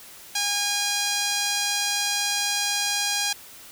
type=tone with band-pass filter; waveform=sawtooth; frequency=816 Hz; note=G#5; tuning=31 cents flat; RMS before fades=-25 dBFS; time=0.35-3.33 s; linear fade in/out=5 ms; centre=5700 Hz; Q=1.1; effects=white hiss -45 dBFS RMS until 3.71 s